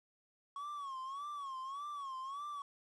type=tone with vibrato; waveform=triangle; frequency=1108.7 Hz; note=C#6; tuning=in tune; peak=-39 dBFS; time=0.56-2.62 s; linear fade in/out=2 ms; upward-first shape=sine; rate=1.7 Hz; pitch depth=110 cents each way; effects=resampled to 22050 Hz + 11-bit